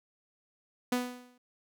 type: tone with exponential decay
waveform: sawtooth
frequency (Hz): 247.7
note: B3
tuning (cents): +5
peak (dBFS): -21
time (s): 0.92-1.38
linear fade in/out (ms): 5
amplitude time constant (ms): 100
effects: none